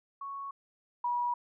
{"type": "tone pair in turn", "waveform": "sine", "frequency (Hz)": [1108.7, 967.2], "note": ["C#6", "B5"], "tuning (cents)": [0, -36], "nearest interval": "major second", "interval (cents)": 236, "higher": "first", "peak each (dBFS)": [-37, -28], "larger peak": "second", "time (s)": [[0.21, 0.51], [1.04, 1.34]], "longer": "neither", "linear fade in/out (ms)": 5, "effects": []}